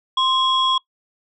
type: tone pair together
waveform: sine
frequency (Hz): 1046.5 / 3322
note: C6 / G#7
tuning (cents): 0 / 0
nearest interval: octave + minor sixth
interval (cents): 2000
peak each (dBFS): -17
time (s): 0.17-0.78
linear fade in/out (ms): 5
effects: noise-tail reverb RT60 0.1 s tail -23 dB re dry + tanh soft clip ceiling -10 dBFS